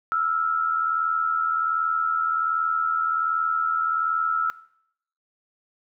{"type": "tone pair together", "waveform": "sine", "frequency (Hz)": [1315.6, 1396.9], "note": ["E6", "F6"], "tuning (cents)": [-4, 0], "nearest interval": "minor second", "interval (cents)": 104, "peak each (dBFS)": [-21, -28], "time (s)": [0.12, 4.5], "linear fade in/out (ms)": 0, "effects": ["noise-tail reverb RT60 0.7 s tail -20 dB re dry"]}